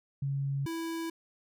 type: tone pair in turn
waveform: sine / square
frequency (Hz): 138.59 / 329.6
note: C#3 / E4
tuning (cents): 0 / 0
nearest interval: octave + minor third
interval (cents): 1500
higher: second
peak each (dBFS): -29 / -34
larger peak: first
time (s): 0.22-0.66 / 0.66-1.1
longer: neither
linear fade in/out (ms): 5
effects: none